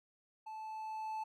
triangle tone with level ramp, 873 Hz, A5, 14 cents flat, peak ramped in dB -42 to -35 dBFS, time 0.46-1.24 s, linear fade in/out 10 ms, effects none

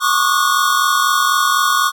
square tone cluster, 1091 / 1135 / 1219 / 1454 Hz, C#6 / C#6 / D#6 / F#6, -28 / +41 / -36 / -31 cents, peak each -19 dBFS, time 0-1.92 s, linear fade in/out 50 ms, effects none

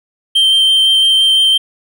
triangle tone with vibrato, 3136 Hz, G7, in tune, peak -6 dBFS, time 0.35-1.58 s, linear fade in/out 10 ms, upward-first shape sine, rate 5.9 Hz, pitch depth 9 cents each way, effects none

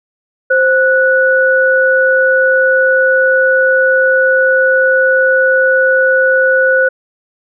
sine tone pair together, 523.3 / 1474.6 Hz, C5 / F#6, 0 / -6 cents, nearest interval octave + tritone, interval 1794 cents, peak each -10 dBFS, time 0.5-6.89 s, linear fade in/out 10 ms, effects none

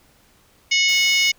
harmonic tone, 731 Hz, F#5, 21 cents flat, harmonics 3 / 4 / 5 / 6 / 7 / 8 / 9, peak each -18 / -21 / -27 / -31 / -22 / -32 / -26 dBFS, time 0.71-1.32 s, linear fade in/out 10 ms
white noise, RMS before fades -37 dBFS, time 0.88-1.31 s, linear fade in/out 10 ms
effects pink hiss -56 dBFS RMS until 1.38 s

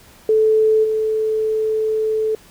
sine tone with level steps, 436.3 Hz, A4, 15 cents flat, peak -11 / -16 dBFS, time 0.29-2.35 s, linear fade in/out 2 ms, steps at 0.83 s, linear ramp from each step 20 ms, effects pink hiss -47 dBFS RMS until 2.5 s

